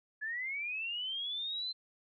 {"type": "linear sweep", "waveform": "sine", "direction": "up", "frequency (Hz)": [1689, 4112], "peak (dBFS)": -35, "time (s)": [0.21, 1.73], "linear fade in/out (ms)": 20, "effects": []}